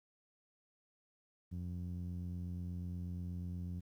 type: tone with low-pass filter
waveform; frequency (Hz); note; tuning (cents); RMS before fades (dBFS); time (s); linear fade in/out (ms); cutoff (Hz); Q
sawtooth; 88.3; F2; +20; -42; 1.51-3.81; 20; 180; 1.7
effects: 12-bit